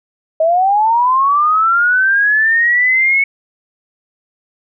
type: linear sweep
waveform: sine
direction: up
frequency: 626 to 2214 Hz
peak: -9 dBFS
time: 0.4-3.24 s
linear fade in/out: 5 ms
effects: none